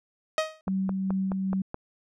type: tone with exponential decay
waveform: sawtooth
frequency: 629 Hz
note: D#5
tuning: 19 cents sharp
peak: -16 dBFS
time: 0.38-0.61 s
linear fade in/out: 1 ms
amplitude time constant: 49 ms
type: tone with tremolo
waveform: sine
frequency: 191.2 Hz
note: G3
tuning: 43 cents flat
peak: -24 dBFS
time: 0.67-1.62 s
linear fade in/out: 5 ms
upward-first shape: sine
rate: 2.5 Hz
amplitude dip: 25%
type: click train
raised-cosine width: 1 ms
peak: -19 dBFS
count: 6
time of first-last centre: 0.68-1.744 s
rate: 4.7 Hz
effects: low-pass 6000 Hz 12 dB/octave